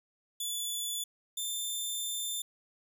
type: tone pair in turn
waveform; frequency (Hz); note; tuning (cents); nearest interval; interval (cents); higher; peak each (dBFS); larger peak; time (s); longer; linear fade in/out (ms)
15% pulse; 3457 / 3564; A7 / A7; -31 / +22; minor second; 53; second; -26; neither; 0.4-1.04 / 1.37-2.42; second; 5
effects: none